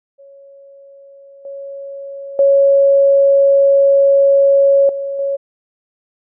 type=tone with level steps; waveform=sine; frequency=554.4 Hz; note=C#5; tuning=in tune; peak=-38 / -26 / -7 / -19 / -15 dBFS; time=0.18-5.37 s; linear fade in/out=20 ms; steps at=1.45 / 2.39 / 4.89 / 5.19 s; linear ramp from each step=2 ms; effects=none